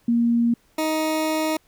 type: tone pair in turn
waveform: sine / 20% pulse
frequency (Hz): 234.9 / 313.6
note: A#3 / D#4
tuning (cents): +13 / +14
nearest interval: perfect fourth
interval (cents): 501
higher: second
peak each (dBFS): -16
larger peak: neither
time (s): 0.08-0.54 / 0.78-1.57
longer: second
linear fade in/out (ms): 5
effects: pink hiss -61 dBFS RMS until 1.67 s